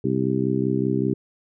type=harmonic tone; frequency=65.2 Hz; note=C2; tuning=5 cents flat; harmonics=2 / 3 / 4 / 5 / 6; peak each=-26 / -26 / -26 / -26 / -26 dBFS; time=0.04-1.14 s; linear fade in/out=5 ms; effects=none